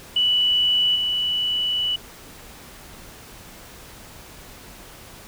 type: tone with level steps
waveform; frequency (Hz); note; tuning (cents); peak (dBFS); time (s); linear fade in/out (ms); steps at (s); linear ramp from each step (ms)
sine; 2960; F#7; 0; -16 / -20; 0.16-1.96; 5; 0.95; 10
effects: pink hiss -43 dBFS RMS until 5.27 s